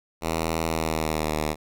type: tone with pitch glide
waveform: 5% pulse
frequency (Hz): 81.4 to 76.83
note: E2 to D#2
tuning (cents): -21 to -21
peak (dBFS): -13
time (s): 0.21-1.56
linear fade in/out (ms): 50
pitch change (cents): -100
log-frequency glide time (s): 0.65-1.36
effects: none